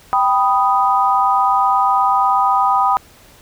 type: chord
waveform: sine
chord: G augmented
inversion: none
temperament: equal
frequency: 784 / 987.8 / 1244.5 Hz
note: G5 / B5 / D#6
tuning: 0 / 0 / 0 cents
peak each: -16 dBFS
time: 0.13-2.97 s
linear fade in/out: 0 ms
effects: pink hiss -46 dBFS RMS until 3.41 s